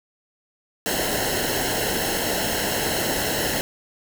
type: noise with comb filter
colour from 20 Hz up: pink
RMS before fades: -24 dBFS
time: 0.86-3.61 s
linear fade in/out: 0 ms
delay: 0.84 ms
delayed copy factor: -0.75
effects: none